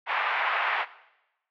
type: band-pass noise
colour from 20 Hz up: pink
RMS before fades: -27 dBFS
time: 0.06-0.86 s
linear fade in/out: 50 ms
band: 810 to 2600 Hz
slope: 24 dB/octave
effects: noise-tail reverb RT60 0.9 s tail -17 dB re dry + low-pass 4000 Hz 12 dB/octave